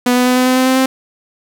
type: tone with pitch steps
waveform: sawtooth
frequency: 246.9 / 249 / 251.2 / 253.4 / 255.6 / 257.8 / 260.1 / 262.3 Hz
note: B3 / B3 / B3 / B3 / C4 / C4 / C4 / C4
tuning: 0 / +14 / +30 / +45 / -40 / -26 / -10 / +4 cents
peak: -6 dBFS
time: 0.06-0.86 s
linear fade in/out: 5 ms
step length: 100 ms
effects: none